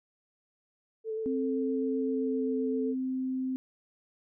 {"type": "tone with vibrato", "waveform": "sine", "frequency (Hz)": 440, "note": "A4", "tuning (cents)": 0, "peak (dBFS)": -31, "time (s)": [1.04, 2.95], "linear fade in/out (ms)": 50, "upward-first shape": "square", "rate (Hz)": 7.7, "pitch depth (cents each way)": 15}
{"type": "tone with pitch glide", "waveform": "sine", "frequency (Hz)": [263.4, 259.8], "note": ["C4", "C4"], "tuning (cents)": [12, -12], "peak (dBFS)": -29, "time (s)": [1.26, 3.56], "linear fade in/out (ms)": 0, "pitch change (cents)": -24, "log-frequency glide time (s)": [2.03, 2.54]}
{"effects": []}